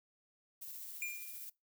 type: noise with tremolo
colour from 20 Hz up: violet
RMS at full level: -46 dBFS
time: 0.61-1.5 s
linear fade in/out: 10 ms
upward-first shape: triangle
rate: 15 Hz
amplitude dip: 30%
type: tone with exponential decay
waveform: square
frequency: 2402 Hz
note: D7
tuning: 38 cents sharp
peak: -36 dBFS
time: 1.02-1.48 s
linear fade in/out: 1 ms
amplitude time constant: 100 ms
effects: noise-tail reverb RT60 0.2 s tail -22 dB re dry